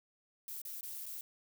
violet noise with dropouts, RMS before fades -44 dBFS, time 0.48-1.21 s, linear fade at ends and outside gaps 1 ms, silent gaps 0.617-0.651 / 0.809-0.83 / 1.057-1.063 s, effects none

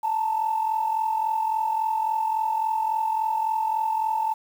sine tone pair together, 877 / 920.6 Hz, A5 / A#5, -6 / -22 cents, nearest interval minor second, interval 84 cents, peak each -22 / -28 dBFS, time 0.03-4.34 s, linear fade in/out 10 ms, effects tanh soft clip ceiling -15 dBFS + 8-bit

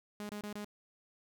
sawtooth tone bursts, 207.7 Hz, G#3, in tune, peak -36 dBFS, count 4, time 0.2-0.646 s, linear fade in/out 0 ms, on 92 ms, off 26 ms, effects none

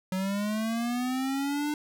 square linear sweep, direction up, 184.6 to 300.3 Hz, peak -28 dBFS, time 0.12-1.74 s, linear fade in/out 2 ms, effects none

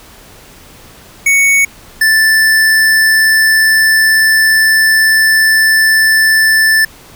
square tone pair in turn, 2224 / 1761.1 Hz, C#7 / A6, +5 / +1 cents, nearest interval major third, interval 404 cents, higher first, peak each -7 dBFS, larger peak neither, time 1.26-1.65 / 2.01-6.85 s, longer second, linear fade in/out 5 ms, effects pink hiss -38 dBFS RMS until 7.15 s

